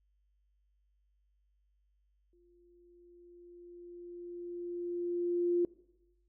sine tone with exponential growth, 349.2 Hz, F4, in tune, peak -25 dBFS, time 2.33-5.65 s, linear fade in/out 2 ms, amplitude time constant 720 ms, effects noise-tail reverb RT60 1.0 s tail -21 dB re dry + added 50 Hz sine -70 dBFS peak until 6.28 s

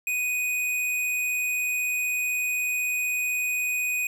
square tone, 2489 Hz, D#7, in tune, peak -25 dBFS, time 0.07-4.07 s, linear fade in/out 2 ms, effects none

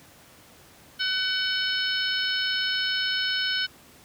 harmonic tone with a mistuned harmonic, 753 Hz, F#5, 30 cents sharp, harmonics 2 / 3 / 4 / 5 / 6 / 7, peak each -28 / -37 / -28 / -35 / -32 / -34 dBFS, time 0.99-3.67 s, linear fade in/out 20 ms, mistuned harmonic 6, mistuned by -75 cents, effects pink hiss -52 dBFS RMS until 4.04 s + high-pass 80 Hz 12 dB/octave

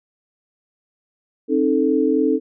sine chord, A diminished, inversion first, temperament equal with one note detuned, 267.6 / 311.1 / 440 Hz, C4 / Eb4 / A4, +39 / 0 / 0 cents, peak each -19 dBFS, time 1.48-2.4 s, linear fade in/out 50 ms, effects none

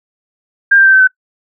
sine tone with pitch steps, 1600 / 1579.8 / 1559.8 / 1540.2 / 1520.7 Hz, G6 / G6 / G6 / G6 / F#6, +35 / +13 / -9 / -31 / +47 cents, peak -4 dBFS, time 0.71-1.075 s, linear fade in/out 10 ms, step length 73 ms, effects noise-tail reverb RT60 0.1 s tail -23 dB re dry

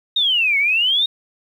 sine exponential two-way sweep, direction down then up, 3758 to 2172 to 3758 Hz, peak -14 dBFS, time 0.16-1.06 s, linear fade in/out 5 ms, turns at 0.58 s, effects 8-bit

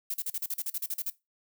violet noise bursts, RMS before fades -32 dBFS, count 13, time 0.1-1.101 s, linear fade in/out 5 ms, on 41 ms, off 39 ms, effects noise-tail reverb RT60 0.2 s tail -18 dB re dry

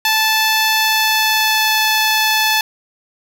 10% pulse tone with pitch glide, 875 to 869.5 Hz, A5 to A5, -10 to -21 cents, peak -4 dBFS, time 0.05-2.61 s, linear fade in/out 2 ms, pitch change -11 cents, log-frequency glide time 0.8-1.82 s, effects none

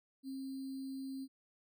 sine tone with sample-and-hold, 267.7 Hz, C4, 40 cents sharp, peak -40 dBFS, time 0.23-1.28 s, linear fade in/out 50 ms, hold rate 4410 Hz, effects none

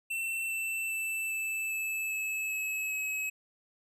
square tone with pitch steps, 2689 / 2670 / 2652 / 2634 / 2615 / 2597 / 2579 / 2562 Hz, E7 / E7 / E7 / E7 / E7 / E7 / E7 / E7, +34 / +22 / +10 / -2 / -15 / -26 / -39 / -50 cents, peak -32 dBFS, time 0.1-3.3 s, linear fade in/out 10 ms, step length 400 ms, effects none

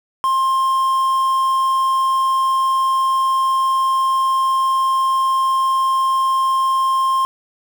triangle tone with quantisation, 1059 Hz, C6, 21 cents sharp, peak -12 dBFS, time 0.24-7.25 s, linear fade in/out 0 ms, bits 6, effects none

